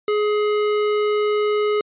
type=tone with hard clipping; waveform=sine; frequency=420 Hz; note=G#4; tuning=19 cents sharp; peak=-19 dBFS; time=0.08-1.81 s; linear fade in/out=2 ms; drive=16 dB; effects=resampled to 8000 Hz